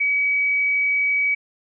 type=tone; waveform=sine; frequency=2273 Hz; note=C#7; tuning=43 cents sharp; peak=-17 dBFS; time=0-1.35 s; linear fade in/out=10 ms; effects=none